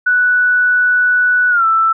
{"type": "tone with pitch glide", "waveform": "sine", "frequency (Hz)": [1480, 1326.2], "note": ["F#6", "E6"], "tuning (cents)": [0, 10], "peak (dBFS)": -9, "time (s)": [0.06, 1.93], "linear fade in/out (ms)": 10, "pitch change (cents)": -190, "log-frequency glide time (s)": [1.5, 1.65], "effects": []}